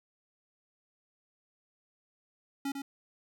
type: tone with echo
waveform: square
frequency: 277.3 Hz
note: C#4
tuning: 1 cent sharp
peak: -32 dBFS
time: 2.65-2.72 s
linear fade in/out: 5 ms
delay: 100 ms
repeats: 1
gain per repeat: -5 dB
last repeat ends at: 2.82 s
effects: none